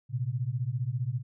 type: beating tone pair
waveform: sine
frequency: 116.54 / 131.54 Hz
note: A#2 / C3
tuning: 0 / +10 cents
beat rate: 15 Hz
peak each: -31 dBFS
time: 0.09-1.23 s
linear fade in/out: 50 ms
effects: none